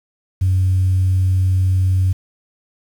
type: tone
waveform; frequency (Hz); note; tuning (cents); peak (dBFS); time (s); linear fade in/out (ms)
sine; 93.4; F#2; +17; -11; 0.41-2.13; 10
effects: tanh soft clip ceiling -9 dBFS + 7-bit